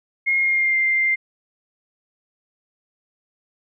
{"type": "tone with pitch glide", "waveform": "sine", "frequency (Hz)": [2147, 2096], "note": ["C7", "C7"], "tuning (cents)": [44, 2], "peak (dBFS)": -16, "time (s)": [0.26, 1.16], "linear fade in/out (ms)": 20, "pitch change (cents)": -42, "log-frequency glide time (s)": [0.38, 0.79], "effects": []}